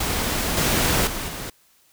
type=noise with level steps; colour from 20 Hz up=pink; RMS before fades=-24 / -20 / -29 / -32 dBFS; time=0-1.5 s; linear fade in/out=5 ms; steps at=0.57 / 1.07 / 1.28 s; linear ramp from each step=2 ms; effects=white hiss -59 dBFS RMS until 1.92 s